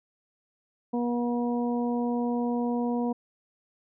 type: harmonic tone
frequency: 240.3 Hz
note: B3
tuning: 47 cents flat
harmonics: 1 / 2 / 3 / 4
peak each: -26 / -32 / -36 / -38 dBFS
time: 0.93-3.13 s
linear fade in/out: 10 ms
effects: none